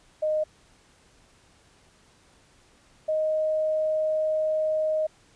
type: tone pair in turn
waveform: sine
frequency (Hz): 617 / 623.4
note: D#5 / D#5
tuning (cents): -15 / +3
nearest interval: unison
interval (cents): 18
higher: second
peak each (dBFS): -22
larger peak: neither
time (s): 0.22-0.44 / 3.08-5.07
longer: second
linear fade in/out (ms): 10
effects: pink hiss -59 dBFS RMS until 5.35 s + resampled to 22050 Hz